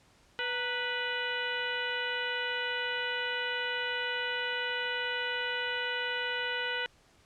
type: harmonic tone with a mistuned harmonic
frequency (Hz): 492.8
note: B4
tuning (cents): -4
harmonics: 1 / 2 / 3 / 4 / 5 / 6 / 7 / 8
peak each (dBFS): -39 / -41 / -35 / -38 / -41 / -37 / -47 / -48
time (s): 0.39-6.86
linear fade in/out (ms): 0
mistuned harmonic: 2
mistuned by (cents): -97
effects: pink hiss -63 dBFS RMS until 7.25 s + low-pass 8000 Hz 12 dB/octave